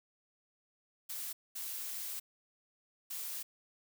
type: noise bursts at uneven times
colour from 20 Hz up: blue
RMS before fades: -41 dBFS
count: 3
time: 1.09-1.33 / 1.55-2.2 / 3.1-3.43 s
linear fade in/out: 10 ms
effects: none